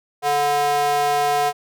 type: tone with high-pass filter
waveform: square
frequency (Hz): 145.3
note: D3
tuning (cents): -18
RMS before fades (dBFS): -19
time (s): 0.22-1.53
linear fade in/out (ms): 50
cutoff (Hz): 630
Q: 5.1
effects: none